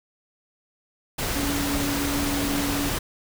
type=tone in noise; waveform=sine; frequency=283.9 Hz; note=C#4; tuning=41 cents sharp; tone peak=-26 dBFS; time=1.35-2.89 s; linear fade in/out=10 ms; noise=pink; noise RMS=-27 dBFS; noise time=1.18-2.99 s; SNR=-2 dB; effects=none